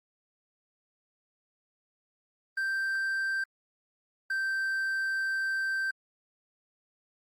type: tone pair in turn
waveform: triangle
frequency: 1568 / 1561.8 Hz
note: G6 / G6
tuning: 0 / -7 cents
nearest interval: unison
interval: 7 cents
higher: first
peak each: -26 dBFS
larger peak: neither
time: 2.57-3.44 / 4.3-5.91 s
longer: second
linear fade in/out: 5 ms
effects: Opus 24 kbps